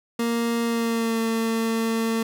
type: tone with pitch glide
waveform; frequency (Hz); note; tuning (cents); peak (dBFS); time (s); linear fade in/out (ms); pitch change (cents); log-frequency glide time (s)
30% pulse; 233.1 to 226.2; A#3 to A3; 0 to +48; -19; 0.19-2.23; 5; -52; 0.63-1.2
effects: none